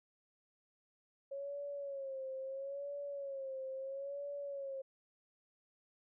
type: tone with vibrato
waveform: sine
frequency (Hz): 549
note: C#5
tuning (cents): -17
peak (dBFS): -40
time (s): 1.31-4.82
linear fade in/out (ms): 10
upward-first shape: sine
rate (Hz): 0.75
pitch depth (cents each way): 68
effects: none